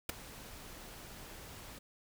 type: noise with ADSR envelope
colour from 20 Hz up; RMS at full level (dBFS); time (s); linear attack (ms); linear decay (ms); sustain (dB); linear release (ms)
pink; -30; 0.09-1.79; 4; 10; -20; 10
effects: none